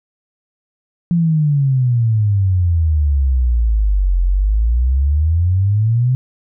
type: exponential two-way sweep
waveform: sine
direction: down then up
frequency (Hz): 174.61 to 43.7 to 130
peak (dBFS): -11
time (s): 1.11-6.15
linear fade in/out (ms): 0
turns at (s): 4.21
effects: none